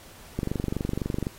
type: click train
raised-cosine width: 3 ms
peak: -14 dBFS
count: 22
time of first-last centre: 0.39-1.269 s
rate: 23.9 Hz
effects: pink hiss -49 dBFS RMS until 1.38 s + AAC 48 kbps